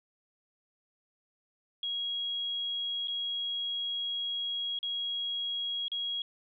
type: tone with dropouts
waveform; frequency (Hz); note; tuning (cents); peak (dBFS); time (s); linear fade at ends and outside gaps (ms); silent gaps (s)
sine; 3300; G#7; -12; -31; 1.83-6.22; 2; 3.074-3.081 / 4.789-4.829 / 5.882-5.917
effects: none